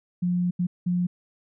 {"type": "tone bursts at uneven times", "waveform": "sine", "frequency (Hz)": 177.7, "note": "F3", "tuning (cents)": 30, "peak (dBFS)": -21, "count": 3, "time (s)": [[0.22, 0.51], [0.59, 0.67], [0.86, 1.07]], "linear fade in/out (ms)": 10, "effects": []}